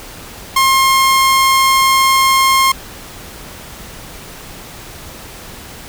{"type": "tone", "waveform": "sawtooth", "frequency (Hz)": 1067, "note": "C6", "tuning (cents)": 34, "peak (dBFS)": -5, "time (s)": [0.56, 2.72], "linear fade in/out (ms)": 5, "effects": ["pink hiss -33 dBFS RMS until 5.88 s"]}